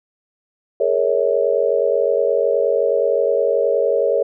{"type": "chord", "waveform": "sine", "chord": "A# half-diminished seventh", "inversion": "third", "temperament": "equal with one note detuned", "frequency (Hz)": [415.3, 466.2, 554.4, 642.7], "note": ["G#4", "A#4", "C#5", "E5"], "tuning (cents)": [0, 0, 0, -44], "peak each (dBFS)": [-21, -19, -18, -23], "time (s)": [0.8, 4.23], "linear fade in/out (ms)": 5, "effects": []}